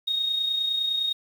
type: tone with amplitude modulation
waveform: sine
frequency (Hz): 3728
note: A#7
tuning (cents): -1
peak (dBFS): -21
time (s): 0.07-1.13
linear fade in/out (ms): 10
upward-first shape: sine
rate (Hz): 29.8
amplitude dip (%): 45
effects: 8-bit